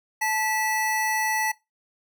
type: tone pair together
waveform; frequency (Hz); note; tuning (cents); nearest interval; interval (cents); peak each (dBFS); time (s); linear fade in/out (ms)
square; 872.2 / 1958; A5 / B6; -15 / -15; octave + major second; 1400; -26; 0.21-1.52; 10
effects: noise-tail reverb RT60 0.2 s tail -19 dB re dry